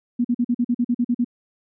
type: tone bursts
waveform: sine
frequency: 241.3 Hz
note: B3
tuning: 40 cents flat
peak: -16 dBFS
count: 11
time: 0.19-1.246 s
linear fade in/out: 10 ms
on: 56 ms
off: 44 ms
effects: none